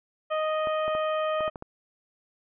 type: harmonic tone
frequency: 622.3 Hz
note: D#5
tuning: in tune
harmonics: 1 / 2 / 3 / 4 / 5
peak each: -26 / -30 / -40 / -42 / -42 dBFS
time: 0.3-1.5 s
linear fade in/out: 20 ms
type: clicks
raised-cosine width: 1 ms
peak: -23 dBFS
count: 7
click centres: 0.672 / 0.88 / 0.951 / 1.407 / 1.479 / 1.558 / 1.624 s
effects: none